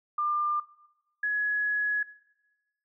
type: tone pair in turn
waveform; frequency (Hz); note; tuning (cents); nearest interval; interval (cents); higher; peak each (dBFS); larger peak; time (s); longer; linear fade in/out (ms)
sine; 1197 / 1683.5; D6 / G#6; +33 / +23; tritone; 590; second; -25; neither; 0.18-0.6 / 1.23-2.03; second; 5
effects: noise-tail reverb RT60 1.0 s tail -19 dB re dry